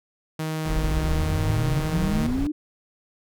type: tone with pitch glide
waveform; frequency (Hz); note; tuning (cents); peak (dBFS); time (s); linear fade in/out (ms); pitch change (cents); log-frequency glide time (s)
sawtooth; 157.4 to 155.86; D#3 to D#3; +20 to +3; -22; 0.39-2.27; 5; -17; 0.52-1.07
type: noise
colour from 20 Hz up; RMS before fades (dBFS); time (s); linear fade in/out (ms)
brown; -28; 0.65-2.47; 2
type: exponential sweep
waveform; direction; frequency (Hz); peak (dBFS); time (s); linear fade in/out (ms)
sine; up; 45.13 to 310; -23; 0.69-2.52; 10
effects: none